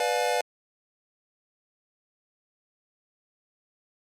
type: chord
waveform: square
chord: B diminished seventh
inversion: none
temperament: just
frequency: 493.9 / 592.7 / 711.2 / 853.4 Hz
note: B4 / D5 / F5 / Ab5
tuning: 0 / +16 / +31 / +47 cents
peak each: -29 / -31 / -29 / -32 dBFS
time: 0-0.41 s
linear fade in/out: 2 ms
effects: low-pass 11000 Hz 12 dB/octave + Opus 48 kbps